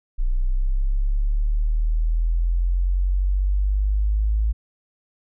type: linear sweep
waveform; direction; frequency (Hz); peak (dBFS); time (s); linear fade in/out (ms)
sine; up; 30.03 to 54; -17; 0.18-4.53; 20
effects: none